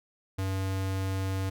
square tone, 95.7 Hz, G2, 41 cents flat, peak -29 dBFS, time 0.38-1.5 s, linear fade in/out 10 ms, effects none

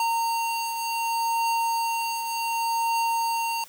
square beating tone pair, 920 / 920.67 Hz, A#5 / A#5, -23 / -22 cents, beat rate 0.67 Hz, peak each -25 / -34 dBFS, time 0-3.64 s, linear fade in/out 2 ms, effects white hiss -49 dBFS RMS until 3.68 s

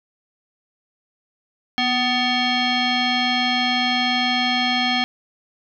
sine tone with frequency modulation, 1244.5 Hz, D#6, in tune, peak -17 dBFS, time 1.78-5.04 s, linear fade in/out 0 ms, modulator 999 Hz, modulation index 2.8, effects none

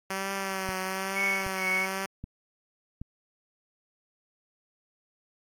5% pulse tone with vibrato, 191.5 Hz, G3, 40 cents flat, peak -19 dBFS, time 0.1-2.06 s, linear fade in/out 5 ms, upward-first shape triangle, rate 1.1 Hz, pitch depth 42 cents each way
click train, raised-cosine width 5 ms, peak -25 dBFS, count 4, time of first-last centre 0.69-3.016 s, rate 1.29 Hz
sine tone with tremolo, 2217 Hz, C#7, in tune, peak -24 dBFS, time 1.15-1.87 s, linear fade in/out 20 ms, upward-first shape sine, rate 2.1 Hz, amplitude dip 100%
effects AAC 64 kbps

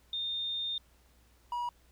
sine / triangle tone pair in turn, 3640 / 964.1 Hz, A#7 / B5, -42 / -42 cents, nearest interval octave + major seventh, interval 2300 cents, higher first, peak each -32 / -30 dBFS, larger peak second, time 0.13-0.78 / 1.52-1.69 s, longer first, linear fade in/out 2 ms, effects added 60 Hz sine -63 dBFS peak until 1.91 s + pink hiss -67 dBFS RMS until 1.91 s

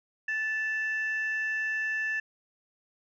sine tone pair together, 1750 / 2662 Hz, A6 / E7, -10 / +16 cents, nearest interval perfect fifth, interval 726 cents, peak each -27 / -36 dBFS, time 0.28-2.2 s, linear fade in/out 5 ms, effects tanh soft clip ceiling -23 dBFS

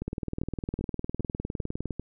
two click trains, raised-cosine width 3 ms, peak -19 / -18 dBFS, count 6 / 37, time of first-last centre 0.02-1.996 / 0.08-1.907 s, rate 2.53 / 19.7 Hz, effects none

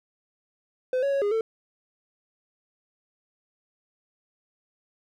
triangle tone with pitch steps, 510 / 557 / 553 / 409.6 / 447.2 Hz, C5 / C#5 / C#5 / G#4 / A4, -44 / +8 / -4 / -24 / +28 cents, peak -20 dBFS, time 0.93-1.41 s, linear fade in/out 2 ms, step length 96 ms, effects none

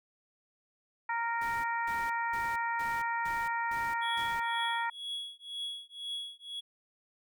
harmonic tone, 464.8 Hz, A#4, 5 cents flat, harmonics 2 / 3 / 4 / 5, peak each -32 / -38 / -36 / -44 dBFS, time 1.09-4.9 s, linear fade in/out 5 ms
pink noise bursts, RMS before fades -48 dBFS, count 7, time 1.41-4.4 s, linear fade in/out 5 ms, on 230 ms, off 230 ms
triangle tone with tremolo, 3349 Hz, G#7, 14 cents sharp, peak -32 dBFS, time 4.01-6.61 s, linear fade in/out 20 ms, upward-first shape triangle, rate 2 Hz, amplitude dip 100%
effects none

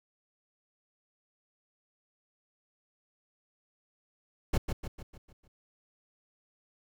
brown noise with echo, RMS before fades -24 dBFS, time 4.53-4.58 s, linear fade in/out 10 ms, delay 150 ms, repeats 6, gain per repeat -6 dB, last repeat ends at 5.48 s, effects none

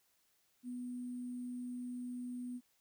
sine tone with sample-and-hold, 246.9 Hz, B3, in tune, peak -40 dBFS, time 0.63-2.61 s, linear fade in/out 50 ms, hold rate 8820 Hz, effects white hiss -75 dBFS RMS until 2.8 s

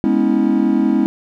triangle chord, C# minor seventh, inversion second, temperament equal with one note detuned, 207.7 / 246.9 / 277.2 / 323.4 Hz, G#3 / B3 / C#4 / E4, 0 / 0 / 0 / -33 cents, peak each -16 dBFS, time 0.04-1.06 s, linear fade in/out 0 ms, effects none

